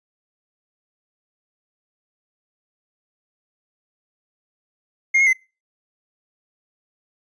triangle tone with pitch steps, 2130 / 2162 / 2056 Hz, C7 / C#7 / C7, +30 / -44 / -31 cents, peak -11 dBFS, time 5.14-5.332 s, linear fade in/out 10 ms, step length 64 ms, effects noise-tail reverb RT60 0.3 s tail -25 dB re dry + resampled to 22050 Hz

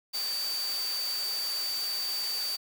sine tone in noise, 4610 Hz, D8, 33 cents flat, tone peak -30 dBFS, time 0.13-2.57 s, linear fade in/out 20 ms, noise white, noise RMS -38 dBFS, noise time 0.13-2.57 s, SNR +5 dB, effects high-pass 400 Hz 12 dB/octave

